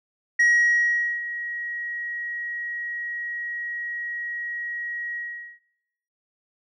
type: tone with ADSR envelope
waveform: sine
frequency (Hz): 1900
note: A#6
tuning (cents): +33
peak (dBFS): -12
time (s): 0.39-5.6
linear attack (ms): 10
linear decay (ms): 810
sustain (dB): -16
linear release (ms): 440
effects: noise-tail reverb RT60 1.0 s tail -24 dB re dry + tanh soft clip ceiling -14 dBFS